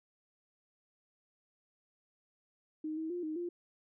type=tone with pitch steps; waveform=sine; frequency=310.4 / 319.4 / 352.6 / 311.4 / 348.6 Hz; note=D#4 / D#4 / F4 / D#4 / F4; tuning=-4 / +45 / +17 / +2 / -3 cents; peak=-35 dBFS; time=2.84-3.49 s; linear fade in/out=5 ms; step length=130 ms; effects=none